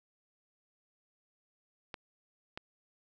clicks, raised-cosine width 0.3 ms, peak -24 dBFS, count 2, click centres 1.942 / 2.575 s, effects none

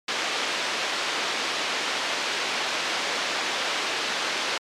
white band-pass noise, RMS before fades -27 dBFS, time 0.08-4.58 s, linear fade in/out 5 ms, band 330 to 4000 Hz, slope 12 dB/octave, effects low-pass 7000 Hz 12 dB/octave + MP3 96 kbps

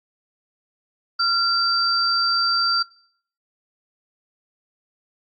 sine tone pair together, 1378 / 4674 Hz, F6 / D8, -24 / -9 cents, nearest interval octave + major sixth, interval 2115 cents, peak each -20 dBFS, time 1.19-2.83 s, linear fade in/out 10 ms, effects noise-tail reverb RT60 0.6 s tail -23 dB re dry + AAC 64 kbps

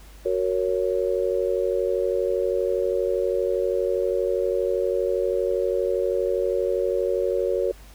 sine chord, F# major, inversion none, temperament just, 370 / 462.5 / 555 Hz, F#4 / A#4 / C#5, 0 / -14 / +2 cents, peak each -25 dBFS, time 0.25-7.72 s, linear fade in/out 10 ms, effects added 50 Hz sine -44 dBFS peak until 7.94 s + pink hiss -51 dBFS RMS until 7.94 s

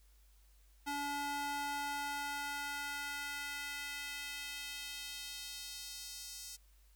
square tone with high-pass filter sweep, 286.6 Hz, D4, 42 cents flat, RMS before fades -42 dBFS, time 0.86-6.57 s, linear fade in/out 20 ms, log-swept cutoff 580 to 5800 Hz, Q 1.4, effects added 50 Hz sine -62 dBFS peak until 6.95 s + white hiss -72 dBFS RMS until 6.95 s

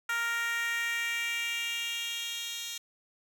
10% pulse tone with high-pass filter sweep, 466.2 Hz, A#4, in tune, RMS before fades -33 dBFS, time 0.09-2.78 s, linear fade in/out 5 ms, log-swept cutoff 1400 to 4100 Hz, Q 2.8, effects none

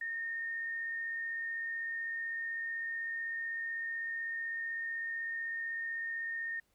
sine tone with amplitude modulation, 1834 Hz, A#6, 29 cents flat, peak -34 dBFS, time 0.01-6.6 s, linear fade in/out 5 ms, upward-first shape sine, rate 75.9 Hz, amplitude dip 25%, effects pink hiss -75 dBFS RMS until 6.74 s

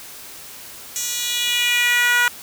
10% pulse tone with high-pass filter sweep, 484.1 Hz, B4, 35 cents flat, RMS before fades -19 dBFS, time 0.96-2.28 s, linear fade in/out 0 ms, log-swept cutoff 5700 to 1300 Hz, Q 2.3, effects white hiss -38 dBFS RMS until 2.42 s

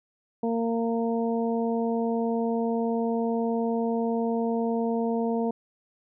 harmonic tone, 230.1 Hz, A#3, 22 cents flat, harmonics 1 / 2 / 3 / 4, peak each -26 / -28 / -33 / -37 dBFS, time 0.43-5.51 s, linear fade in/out 5 ms, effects none

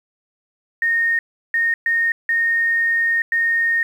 sine tone bursts at uneven times, 1845 Hz, A#6, 18 cents flat, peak -15 dBFS, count 5, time 0.82-1.19 / 1.54-1.74 / 1.86-2.12 / 2.29-3.22 / 3.32-3.83 s, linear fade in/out 2 ms, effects 8-bit

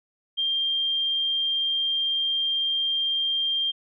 sine tone, 3189 Hz, G7, 29 cents sharp, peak -22 dBFS, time 0.37-3.72 s, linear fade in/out 20 ms, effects none

